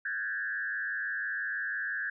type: tone with frequency modulation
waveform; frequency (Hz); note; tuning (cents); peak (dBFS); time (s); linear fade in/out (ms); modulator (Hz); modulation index
sine; 1639; G#6; -23; -31; 0.05-2.1; 5; 106; 1.2
effects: none